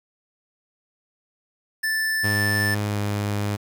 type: tone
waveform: square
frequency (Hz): 1760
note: A6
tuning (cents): 0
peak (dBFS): -22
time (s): 1.83-2.75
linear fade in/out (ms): 10
type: tone with pitch glide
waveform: sawtooth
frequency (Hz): 103.83 to 102.76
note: G#2 to G#2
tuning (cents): 0 to -18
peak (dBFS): -19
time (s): 2.23-3.57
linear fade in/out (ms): 20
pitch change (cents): -18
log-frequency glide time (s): 2.89-2.98
effects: 8-bit